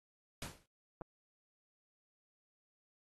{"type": "noise with exponential decay", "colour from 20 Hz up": "pink", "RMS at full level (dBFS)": -40, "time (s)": [0.42, 0.66], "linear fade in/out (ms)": 2, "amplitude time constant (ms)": 52}
{"type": "clicks", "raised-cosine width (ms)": 1, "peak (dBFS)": -31, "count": 2, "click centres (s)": [1.012, 1.018]}
{"effects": ["AAC 32 kbps"]}